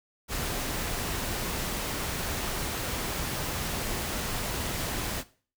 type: noise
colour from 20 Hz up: pink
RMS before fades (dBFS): -32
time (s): 0.28-5.24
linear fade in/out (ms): 50
effects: noise-tail reverb RT60 0.4 s tail -17 dB re dry